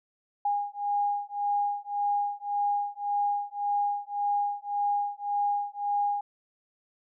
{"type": "beating tone pair", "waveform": "sine", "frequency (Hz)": [816, 817.8], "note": ["G#5", "G#5"], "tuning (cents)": [-31, -27], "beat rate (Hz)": 1.8, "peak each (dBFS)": [-29, -29], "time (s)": [0.45, 6.21], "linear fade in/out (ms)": 5, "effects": []}